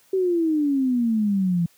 sine exponential sweep, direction down, 386.9 to 166.8 Hz, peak -18 dBFS, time 0.13-1.66 s, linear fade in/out 5 ms, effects white hiss -58 dBFS RMS until 1.77 s + high-pass 80 Hz 12 dB/octave

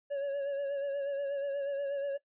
triangle tone with vibrato, 560 Hz, C#5, 18 cents sharp, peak -29 dBFS, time 0.1-2.18 s, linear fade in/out 20 ms, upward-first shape sine, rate 8.3 Hz, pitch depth 37 cents each way, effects noise-tail reverb RT60 0.1 s tail -17 dB re dry + resampled to 8000 Hz

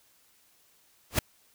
pink noise with exponential growth, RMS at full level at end -19 dBFS, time 1.1-1.19 s, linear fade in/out 5 ms, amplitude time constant 18 ms, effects white hiss -64 dBFS RMS until 1.54 s

